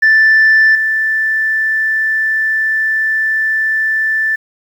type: tone with level steps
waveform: sine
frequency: 1763 Hz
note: A6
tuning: 3 cents sharp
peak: -4 / -11 dBFS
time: 0.02-4.36 s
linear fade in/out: 10 ms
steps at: 0.75 s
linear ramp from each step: 2 ms
effects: tanh soft clip ceiling -3 dBFS + 7-bit